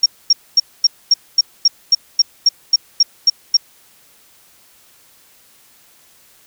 sine tone bursts, 5560 Hz, F8, 9 cents flat, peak -6 dBFS, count 14, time 0.03-3.57 s, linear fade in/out 5 ms, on 30 ms, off 240 ms, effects white hiss -50 dBFS RMS until 6.46 s

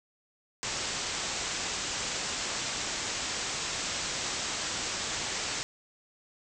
white low-pass noise, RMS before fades -34 dBFS, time 0.63-5.63 s, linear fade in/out 0 ms, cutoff 7900 Hz, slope 96 dB/octave, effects none

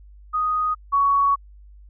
sine tone pair in turn, 1244.5 / 1119.5 Hz, D#6 / C#6, 0 / +17 cents, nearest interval major second, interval 183 cents, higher first, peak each -19 / -15 dBFS, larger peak second, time 0.33-0.75 / 0.92-1.36 s, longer second, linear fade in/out 20 ms, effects added 50 Hz sine -43 dBFS peak until 1.89 s

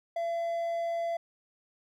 triangle tone, 676 Hz, E5, 43 cents sharp, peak -27 dBFS, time 0.16-1.17 s, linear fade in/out 5 ms, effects none

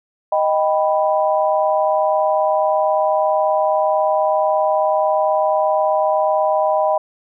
sine chord, Eb augmented, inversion none, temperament equal, 622.3 / 784 / 987.8 Hz, Eb5 / G5 / B5, 0 / 0 / 0 cents, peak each -16 / -19 / -21 dBFS, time 0.32-6.98 s, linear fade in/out 5 ms, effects none

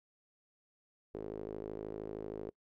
sawtooth tone with band-pass filter, 53 Hz, G#1, 36 cents sharp, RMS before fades -43 dBFS, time 1.14-2.5 s, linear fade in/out 5 ms, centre 410 Hz, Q 3.9, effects noise-tail reverb RT60 0.1 s tail -25 dB re dry

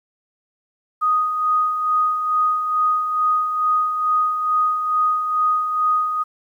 sine tone with tremolo, 1244.5 Hz, D#6, in tune, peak -14 dBFS, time 1.01-6.24 s, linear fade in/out 20 ms, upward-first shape sine, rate 2.3 Hz, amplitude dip 50%, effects 9-bit

